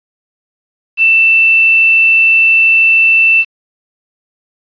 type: tone with quantisation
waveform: sine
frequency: 2667 Hz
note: E7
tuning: 20 cents sharp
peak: -5 dBFS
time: 0.97-3.45 s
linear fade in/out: 50 ms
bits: 5
effects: resampled to 11025 Hz